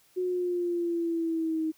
sine exponential sweep, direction down, 366.8 to 314.8 Hz, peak -26 dBFS, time 0.16-1.72 s, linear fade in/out 20 ms, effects white hiss -63 dBFS RMS until 1.77 s

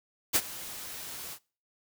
white noise with ADSR envelope, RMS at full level -22 dBFS, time 0.33-1.39 s, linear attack 26 ms, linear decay 49 ms, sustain -19 dB, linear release 67 ms, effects noise-tail reverb RT60 0.4 s tail -24 dB re dry

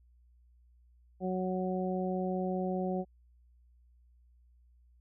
harmonic tone, 185 Hz, F#3, in tune, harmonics 1 / 2 / 3 / 4, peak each -33 / -36 / -38 / -39 dBFS, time 1.2-3.05 s, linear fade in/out 50 ms, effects added 60 Hz sine -60 dBFS peak until 5 s

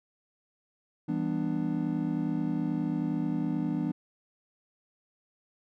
triangle chord, E minor seventh, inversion none, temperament just, 164.81 / 197.78 / 247.2 / 296.7 Hz, E3 / G3 / B3 / D4, 0 / +16 / +2 / +18 cents, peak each -31 / -33 / -31 / -30 dBFS, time 1.08-3.92 s, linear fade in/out 10 ms, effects none

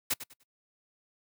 white noise with echo, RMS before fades -28 dBFS, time 0.1-0.14 s, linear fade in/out 10 ms, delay 99 ms, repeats 3, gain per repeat -12 dB, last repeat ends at 0.437 s, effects noise-tail reverb RT60 0.1 s tail -24 dB re dry + high-pass 100 Hz 12 dB/octave

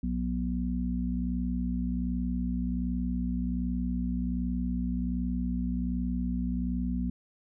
harmonic tone, 61.3 Hz, B1, 12 cents flat, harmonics 1 / 3 / 4, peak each -32 / -32 / -32 dBFS, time 0.03-7.1 s, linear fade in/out 5 ms, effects none

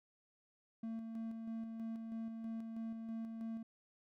triangle tone with tremolo, 225.6 Hz, A3, 44 cents sharp, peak -38 dBFS, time 0.83-3.63 s, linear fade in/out 5 ms, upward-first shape square, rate 3.1 Hz, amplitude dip 35%, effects none

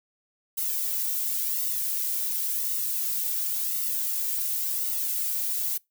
violet noise with flanger, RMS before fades -28 dBFS, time 0.57-5.78 s, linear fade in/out 10 ms, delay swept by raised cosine 1.2 to 2.4 ms, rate 0.93 Hz, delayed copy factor -0.65, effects noise-tail reverb RT60 0.2 s tail -25 dB re dry

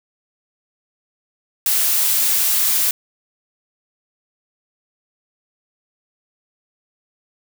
blue noise, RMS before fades -17 dBFS, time 1.66-2.91 s, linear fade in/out 2 ms, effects none

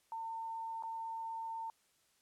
sine tone with dropouts, 904 Hz, A5, 47 cents sharp, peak -39 dBFS, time 0.12-1.7 s, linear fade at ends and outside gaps 1 ms, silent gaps 0.825-0.835 s, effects white hiss -73 dBFS RMS until 2.21 s + low-pass 11000 Hz 12 dB/octave

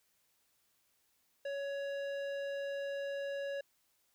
square tone with low-pass filter, 559 Hz, C#5, 14 cents sharp, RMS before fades -39 dBFS, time 1.45-3.61 s, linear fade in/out 5 ms, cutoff 3100 Hz, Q 0.7, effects white hiss -75 dBFS RMS until 4.14 s

